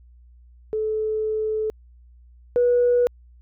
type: tone pair in turn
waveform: sine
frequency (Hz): 433.6 / 486.7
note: A4 / B4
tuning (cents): -25 / -25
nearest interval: major second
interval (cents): 200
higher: second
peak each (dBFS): -21 / -14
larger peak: second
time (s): 0.73-1.7 / 2.56-3.07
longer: first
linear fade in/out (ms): 0
effects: tanh soft clip ceiling -11 dBFS + added 60 Hz sine -47 dBFS peak until 3.41 s